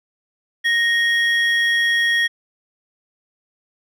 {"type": "tone pair together", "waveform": "triangle", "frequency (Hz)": [1864.7, 3304], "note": ["A#6", "G#7"], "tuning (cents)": [0, -10], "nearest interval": "minor seventh", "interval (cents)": 990, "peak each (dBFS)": [-14, -21], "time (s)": [0.64, 2.28], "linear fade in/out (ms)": 20, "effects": []}